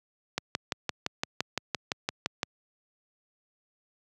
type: click train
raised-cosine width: 0.2 ms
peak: -10 dBFS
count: 13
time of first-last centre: 0.38-2.431 s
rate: 5.85 Hz
effects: high-pass 100 Hz 12 dB/octave